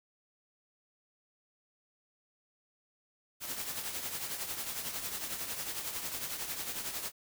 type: noise with tremolo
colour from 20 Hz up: white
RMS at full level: -36 dBFS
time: 3.4-7.12 s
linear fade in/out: 50 ms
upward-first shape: triangle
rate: 11 Hz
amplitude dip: 60%
effects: none